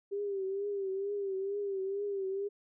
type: tone with vibrato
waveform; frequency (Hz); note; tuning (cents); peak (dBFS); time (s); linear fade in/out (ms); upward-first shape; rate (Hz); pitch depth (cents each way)
sine; 394.9; G4; +13; -32; 0.11-2.49; 20; triangle; 2.2; 75
effects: none